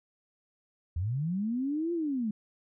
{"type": "linear two-way sweep", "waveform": "sine", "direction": "up then down", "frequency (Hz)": [77.1, 349.2, 203.8], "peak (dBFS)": -28, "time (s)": [0.96, 2.31], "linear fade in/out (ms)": 5, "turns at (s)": 1.93, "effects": []}